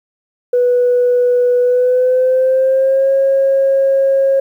sine tone with pitch glide, 491.7 to 542.4 Hz, B4 to C#5, -8 to -38 cents, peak -8 dBFS, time 0.53-4.4 s, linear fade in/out 5 ms, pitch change +170 cents, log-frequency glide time 1.6-3.11 s, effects tanh soft clip ceiling -5 dBFS + 8-bit

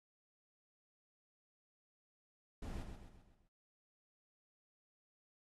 brown noise with echo, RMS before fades -44 dBFS, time 2.62-2.83 s, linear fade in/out 5 ms, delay 130 ms, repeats 5, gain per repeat -6 dB, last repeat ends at 3.48 s, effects AAC 32 kbps

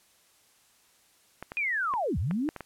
clicks, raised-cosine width 0.5 ms, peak -22 dBFS, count 7, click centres 1.426 / 1.519 / 1.938 / 2.311 / 2.489 / 2.563 / 2.607 s
sine linear two-way sweep, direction down then up, 2497 to 65.41 to 322.4 Hz, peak -26 dBFS, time 1.57-2.49 s, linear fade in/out 0 ms, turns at 2.18 s
effects white hiss -63 dBFS RMS until 2.65 s + low-pass 12000 Hz 12 dB/octave

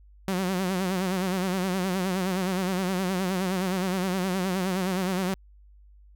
sawtooth tone with vibrato, 186.1 Hz, F#3, 10 cents sharp, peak -21 dBFS, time 0.28-5.34 s, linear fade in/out 0 ms, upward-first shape sine, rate 9.6 Hz, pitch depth 80 cents each way, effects added 50 Hz sine -50 dBFS peak until 6.15 s

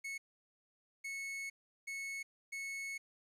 45% pulse tone bursts at uneven times, 2200 Hz, C#7, 14 cents flat, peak -40 dBFS, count 4, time 0.04-0.18 / 1.04-1.5 / 1.87-2.23 / 2.52-2.98 s, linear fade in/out 10 ms, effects low-pass 10000 Hz 12 dB/octave + 12-bit

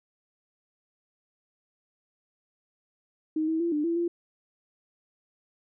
sine tone with pitch steps, 312.7 / 321.5 / 340 / 298.3 / 336.2 / 343.3 Hz, D#4 / E4 / F4 / D4 / E4 / F4, +9 / -43 / -46 / +27 / +34 / -30 cents, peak -24 dBFS, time 3.36-4.08 s, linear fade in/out 5 ms, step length 120 ms, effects none

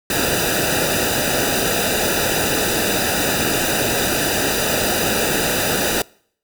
pink noise with comb filter, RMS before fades -19 dBFS, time 0.1-6.02 s, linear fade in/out 2 ms, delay 0.92 ms, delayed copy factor -0.85, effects noise-tail reverb RT60 0.6 s tail -25 dB re dry

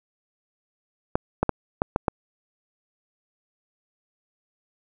clicks, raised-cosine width 1 ms, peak -6 dBFS, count 6, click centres 1.155 / 1.43 / 1.493 / 1.819 / 1.961 / 2.082 s, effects none

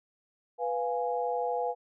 sine chord, F diminished, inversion second, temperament equal, 493.9 / 698.5 / 830.6 Hz, Cb5 / F5 / Ab5, 0 / 0 / 0 cents, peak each -31 / -33 / -33 dBFS, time 0.58-1.75 s, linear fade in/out 50 ms, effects none

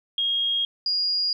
sine tone pair in turn, 3261 / 4856 Hz, G#7 / D#8, -32 / -43 cents, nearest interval perfect fifth, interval 689 cents, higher second, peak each -21 dBFS, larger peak neither, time 0.18-0.65 / 0.86-1.33 s, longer neither, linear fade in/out 2 ms, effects 10-bit

